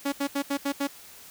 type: tone bursts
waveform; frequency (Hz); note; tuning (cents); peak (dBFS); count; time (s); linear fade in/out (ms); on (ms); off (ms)
sawtooth; 280.8; C#4; +22; -21; 6; 0.05-0.874; 10; 74; 76
effects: white hiss -48 dBFS RMS until 1.3 s